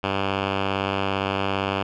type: tone with low-pass filter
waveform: 5% pulse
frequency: 97.6 Hz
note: G2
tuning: 7 cents flat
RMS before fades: -25 dBFS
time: 0.03-1.83 s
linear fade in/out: 10 ms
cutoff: 2700 Hz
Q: 1.8
effects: none